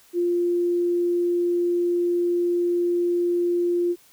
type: tone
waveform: sine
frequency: 349.2 Hz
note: F4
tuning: in tune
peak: -19 dBFS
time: 0.13-3.96 s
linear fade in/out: 50 ms
effects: white hiss -55 dBFS RMS until 4.12 s